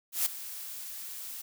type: noise with ADSR envelope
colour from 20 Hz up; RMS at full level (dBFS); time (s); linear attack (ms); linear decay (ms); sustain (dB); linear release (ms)
blue; -26; 0.12-1.42; 140; 6; -15; 11
effects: none